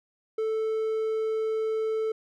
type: tone with hard clipping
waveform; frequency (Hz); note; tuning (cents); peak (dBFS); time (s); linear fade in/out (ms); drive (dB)
triangle; 440; A4; 0; -26; 0.38-2.12; 5; 6
effects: none